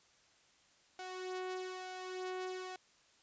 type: tone with flanger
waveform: sawtooth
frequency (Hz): 370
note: F#4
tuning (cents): 0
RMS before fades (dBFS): -43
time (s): 0.99-2.76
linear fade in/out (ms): 2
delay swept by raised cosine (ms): 1.4 to 2.8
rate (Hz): 1.1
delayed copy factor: +0.55
effects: white hiss -68 dBFS RMS until 3.22 s + resampled to 16000 Hz